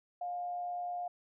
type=tone with frequency modulation; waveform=sine; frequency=709 Hz; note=F5; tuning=26 cents sharp; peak=-35 dBFS; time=0.21-1.08 s; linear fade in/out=5 ms; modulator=127 Hz; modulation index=0.21; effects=none